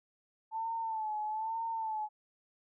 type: tone with vibrato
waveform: sine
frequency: 880 Hz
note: A5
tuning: in tune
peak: -33 dBFS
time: 0.51-2.09 s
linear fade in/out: 50 ms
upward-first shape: sine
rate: 1.1 Hz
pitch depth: 62 cents each way
effects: none